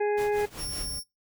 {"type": "harmonic tone", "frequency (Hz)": 415.3, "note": "G#4", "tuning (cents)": 0, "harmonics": [1, 2, 4, 5, 6], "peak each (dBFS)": [-24, -31, -38, -43, -44], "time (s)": [0, 0.46], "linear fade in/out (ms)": 10}
{"type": "noise with tremolo", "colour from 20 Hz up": "pink", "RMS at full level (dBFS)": -39, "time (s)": [0.17, 0.86], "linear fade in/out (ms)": 10, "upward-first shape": "triangle", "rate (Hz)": 5.3, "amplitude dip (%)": 90}
{"type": "noise", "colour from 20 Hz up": "brown", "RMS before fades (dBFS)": -40, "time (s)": [0.57, 1], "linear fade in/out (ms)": 20}
{"type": "tone", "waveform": "15% pulse", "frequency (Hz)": 5490, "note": "F8", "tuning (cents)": -31, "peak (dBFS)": -27, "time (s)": [0.57, 1.04], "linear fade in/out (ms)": 50}
{"effects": ["noise-tail reverb RT60 0.2 s tail -26 dB re dry"]}